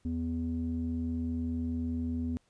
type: tone with low-pass filter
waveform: square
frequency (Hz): 82.41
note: E2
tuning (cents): 0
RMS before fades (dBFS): -33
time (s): 0.05-2.37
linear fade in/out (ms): 0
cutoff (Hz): 270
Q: 6.2
effects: pink hiss -71 dBFS RMS until 2.49 s + resampled to 22050 Hz